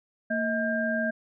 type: tone cluster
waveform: sine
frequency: 228.3 / 636 / 1598 Hz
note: A#3 / D#5 / G6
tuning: -36 / +38 / +33 cents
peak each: -29 dBFS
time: 0.3-1.11 s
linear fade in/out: 10 ms
effects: none